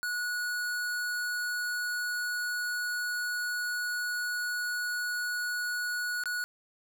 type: tone with dropouts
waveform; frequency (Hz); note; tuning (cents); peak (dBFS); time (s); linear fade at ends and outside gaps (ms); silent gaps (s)
square; 1462; F#6; -21; -31; 0.03-6.44; 0; 6.237-6.257
effects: none